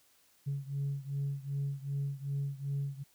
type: beating tone pair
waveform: sine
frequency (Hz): 139 / 141.6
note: C#3 / C#3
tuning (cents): +5 / +37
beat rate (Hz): 2.6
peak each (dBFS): -34 / -36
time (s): 0.46-3.04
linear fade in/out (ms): 20
effects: tanh soft clip ceiling -28 dBFS + white hiss -67 dBFS RMS until 3.14 s